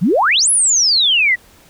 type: exponential two-way sweep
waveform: sine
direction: up then down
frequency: 150 to 10820 to 1896 Hz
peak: -10 dBFS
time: 0.01-1.36 s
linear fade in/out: 20 ms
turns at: 0.5 s
effects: pink hiss -47 dBFS RMS until 1.69 s